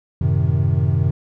triangle chord, F# diminished seventh, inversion none, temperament equal, 92.5 / 110 / 130.81 / 155.56 Hz, F#2 / A2 / C3 / Eb3, 0 / 0 / 0 / 0 cents, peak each -17 / -21 / -17 / -20 dBFS, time 0.21-1.11 s, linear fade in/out 5 ms, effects none

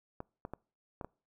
clicks, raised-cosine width 1 ms, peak -26 dBFS, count 5, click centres 0.204 / 0.451 / 0.536 / 1.012 / 1.046 s, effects noise-tail reverb RT60 0.4 s tail -26 dB re dry

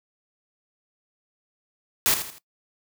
white noise with echo, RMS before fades -20 dBFS, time 2.06-2.14 s, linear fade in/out 0 ms, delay 81 ms, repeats 3, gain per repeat -9 dB, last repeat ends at 2.383 s, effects noise-tail reverb RT60 0.1 s tail -18 dB re dry

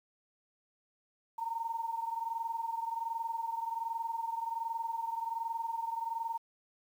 sine tone pair together, 911 / 932.3 Hz, A#5 / A#5, -40 / 0 cents, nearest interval unison, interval 40 cents, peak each -35 / -39 dBFS, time 1.38-6.38 s, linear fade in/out 10 ms, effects 10-bit

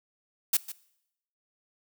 blue noise with echo, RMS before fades -23 dBFS, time 0.53-0.57 s, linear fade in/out 5 ms, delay 150 ms, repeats 1, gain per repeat -15 dB, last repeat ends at 0.72 s, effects noise-tail reverb RT60 0.8 s tail -21 dB re dry

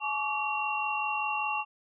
sine tone cluster, 852 / 1117 / 1162 / 2748 Hz, G#5 / C#6 / D6 / F7, +44 / +13 / -19 / -29 cents, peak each -32 / -37 / -36 / -32 dBFS, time 0-1.65 s, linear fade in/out 50 ms, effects none

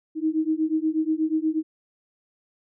sine beating tone pair, 311.1 / 319.4 Hz, D#4 / D#4, 0 / +45 cents, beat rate 8.3 Hz, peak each -24 dBFS, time 0.15-1.63 s, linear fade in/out 50 ms, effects none

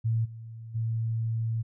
sine tone with level steps, 113.3 Hz, A#2, 49 cents flat, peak -23 / -39 / -26 dBFS, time 0.04-1.63 s, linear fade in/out 20 ms, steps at 0.24 / 0.74 s, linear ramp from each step 20 ms, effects none

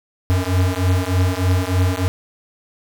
square beating tone pair, 90.3 / 93.6 Hz, F#2 / F#2, -42 / +20 cents, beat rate 3.3 Hz, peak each -19 dBFS, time 0.3-2.08 s, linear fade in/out 0 ms, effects none

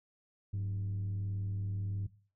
sine tone with frequency modulation, 100 Hz, G2, 35 cents sharp, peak -31 dBFS, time 0.53-2.07 s, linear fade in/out 10 ms, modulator 78.6 Hz, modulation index 0.33, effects noise-tail reverb RT60 0.4 s tail -18 dB re dry + tanh soft clip ceiling -31 dBFS

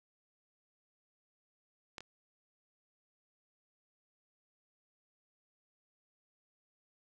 clicks, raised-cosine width 0.2 ms, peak -25 / -30 dBFS, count 2, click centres 1.982 / 2.006 s, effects none

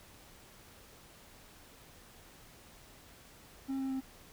triangle tone with pitch steps, 269.1 / 266.8 / 264.5 Hz, C4 / C4 / C4, +49 / +34 / +19 cents, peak -31 dBFS, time 3.68-4.01 s, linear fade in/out 20 ms, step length 110 ms, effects pink hiss -57 dBFS RMS until 4.32 s

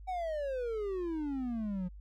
triangle exponential sweep, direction down, 765 to 175.6 Hz, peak -31 dBFS, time 0.07-1.89 s, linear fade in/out 20 ms, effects added 50 Hz sine -46 dBFS peak until 2 s

